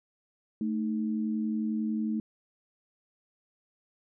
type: tone pair together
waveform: sine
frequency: 220 / 311.1 Hz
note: A3 / D#4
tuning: 0 / 0 cents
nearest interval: tritone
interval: 600 cents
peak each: -28 / -35 dBFS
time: 0.61-2.2 s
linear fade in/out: 2 ms
effects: none